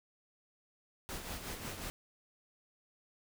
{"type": "noise with tremolo", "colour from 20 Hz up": "pink", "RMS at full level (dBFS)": -41, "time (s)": [1.09, 1.9], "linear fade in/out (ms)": 0, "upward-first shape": "sine", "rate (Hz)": 5.5, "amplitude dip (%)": 50, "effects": []}